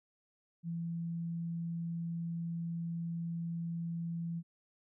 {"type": "tone", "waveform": "sine", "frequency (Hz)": 168.1, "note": "E3", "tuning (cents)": 34, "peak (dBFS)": -35, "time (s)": [0.63, 4.43], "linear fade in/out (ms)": 50, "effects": []}